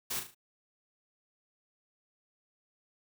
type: noise with echo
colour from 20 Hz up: white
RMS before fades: -35 dBFS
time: 0.1-0.2 s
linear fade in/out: 10 ms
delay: 37 ms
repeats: 4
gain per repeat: -7 dB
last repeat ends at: 0.348 s
effects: none